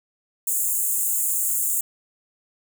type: high-pass noise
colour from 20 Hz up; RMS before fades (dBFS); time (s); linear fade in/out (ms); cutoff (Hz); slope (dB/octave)
pink; -23; 0.47-1.81; 5; 6900; 96
effects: none